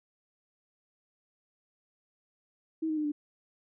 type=tone with pitch steps; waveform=sine; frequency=320 / 311.4 / 303.1 / 295 Hz; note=D#4 / D#4 / D#4 / D4; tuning=+49 / +2 / -45 / +8 cents; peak=-28 dBFS; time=2.82-3.12 s; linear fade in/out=10 ms; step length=75 ms; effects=none